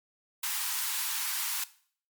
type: high-pass noise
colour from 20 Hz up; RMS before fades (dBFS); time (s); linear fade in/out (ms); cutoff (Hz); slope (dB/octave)
white; -32; 0.43-1.64; 5; 820; 96
effects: noise-tail reverb RT60 0.5 s tail -17 dB re dry + MP3 96 kbps

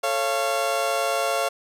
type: chord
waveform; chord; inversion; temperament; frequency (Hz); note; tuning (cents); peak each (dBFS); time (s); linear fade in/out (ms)
30% pulse; A augmented; none; just; 440 / 550 / 687.5; A4 / C#5 / E#5; 0 / -14 / -27; -28 / -23 / -22; 0.03-1.49; 10
effects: resampled to 32000 Hz

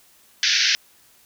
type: band-pass noise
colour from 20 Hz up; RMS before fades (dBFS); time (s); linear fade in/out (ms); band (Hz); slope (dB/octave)
white; -19; 0.43-0.75; 0; 1500 to 6000; 96
effects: white hiss -55 dBFS RMS until 1.25 s

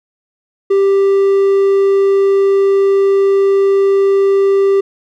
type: tone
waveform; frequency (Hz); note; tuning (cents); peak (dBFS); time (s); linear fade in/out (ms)
triangle; 393.2; G4; +5; -6; 0.7-4.81; 10
effects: none

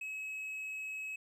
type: tone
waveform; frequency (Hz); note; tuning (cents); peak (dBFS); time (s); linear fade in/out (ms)
triangle; 2566; E7; -47; -37; 0.01-1.16; 5
effects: none

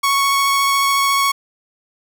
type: tone with vibrato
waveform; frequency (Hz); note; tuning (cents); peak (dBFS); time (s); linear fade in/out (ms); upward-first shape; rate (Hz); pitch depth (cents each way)
sawtooth; 1108.7; C#6; 0; -10; 0.03-1.32; 10; triangle; 14; 12
effects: none

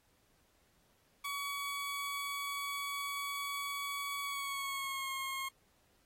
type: tone with pitch glide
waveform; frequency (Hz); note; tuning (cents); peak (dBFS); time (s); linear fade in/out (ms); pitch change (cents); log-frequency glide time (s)
20% pulse; 1130 to 1075.9; C#6 to C6; +33 to +48; -32; 1.24-5.49; 10; -85; 4.22-5.11
effects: pink hiss -72 dBFS RMS until 6.05 s + AAC 48 kbps

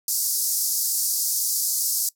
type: band-pass noise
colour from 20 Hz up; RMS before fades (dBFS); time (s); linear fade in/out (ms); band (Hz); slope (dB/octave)
white; -24; 0.08-2.09; 2; 4800 to 15000; 48
effects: noise-tail reverb RT60 0.1 s tail -20 dB re dry

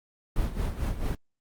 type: noise with tremolo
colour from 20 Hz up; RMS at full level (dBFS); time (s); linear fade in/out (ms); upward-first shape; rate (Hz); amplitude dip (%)
brown; -26; 0.36-1.15; 2; sine; 4.5; 70
effects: Opus 32 kbps

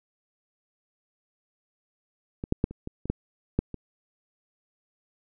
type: clicks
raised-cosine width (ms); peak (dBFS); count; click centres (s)
3; -19 / -9 / -9 / -26 / -21 / -23 / -12 / -9 / -22; 9; 2.439 / 2.524 / 2.641 / 2.71 / 2.874 / 3.056 / 3.1 / 3.59 / 3.743
effects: none

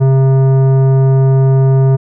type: tone with tanh clipping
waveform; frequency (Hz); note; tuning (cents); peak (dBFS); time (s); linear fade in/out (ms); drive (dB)
sine; 133.7; C3; +38; -8; 0-1.97; 20; 13
effects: none

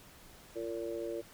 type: harmonic tone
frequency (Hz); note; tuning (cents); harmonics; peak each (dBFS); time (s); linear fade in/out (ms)
114.6; A#2; -29; 3 / 4 / 5; -39 / -40 / -41; 0.55-1.22; 20
effects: pink hiss -56 dBFS RMS until 1.33 s

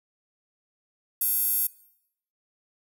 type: tone with high-pass filter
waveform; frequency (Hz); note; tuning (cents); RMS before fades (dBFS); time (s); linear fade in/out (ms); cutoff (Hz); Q
square; 504; B4; +35; -25; 1.21-1.67; 5; 12000; 3.3
effects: noise-tail reverb RT60 0.7 s tail -20 dB re dry

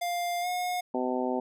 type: tone with pitch glide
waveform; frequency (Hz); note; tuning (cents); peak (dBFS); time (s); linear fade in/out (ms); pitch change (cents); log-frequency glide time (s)
square; 700 to 720.5; F5 to F#5; +4 to -46; -29; 0.01-0.81; 10; +50; 0.41-0.47
type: harmonic tone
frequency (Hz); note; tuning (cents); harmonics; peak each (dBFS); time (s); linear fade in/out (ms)
126.8; B2; +46; 2 / 3 / 4 / 5 / 6 / 7; -31 / -33 / -34 / -35 / -36 / -36; 0.94-1.4; 5
effects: none

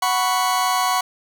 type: chord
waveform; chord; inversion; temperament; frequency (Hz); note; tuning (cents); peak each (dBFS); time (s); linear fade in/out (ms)
40% pulse; F# suspended fourth; none; just; 740 / 986.7 / 1110; F#5 / B5 / C#6; 0 / -2 / +2; -21 / -22 / -21; 0.02-1.01; 5
effects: none

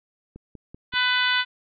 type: click train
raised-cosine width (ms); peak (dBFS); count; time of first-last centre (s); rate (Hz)
3; -28; 4; 0.36-0.938; 5.19
type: harmonic tone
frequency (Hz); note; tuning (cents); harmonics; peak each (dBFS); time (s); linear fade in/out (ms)
499.2; B4; +19; 2 / 3 / 4 / 5 / 6 / 7 / 8 / 9; -29 / -23 / -27 / -31 / -27 / -27 / -34 / -37; 0.92-1.45; 50
effects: none

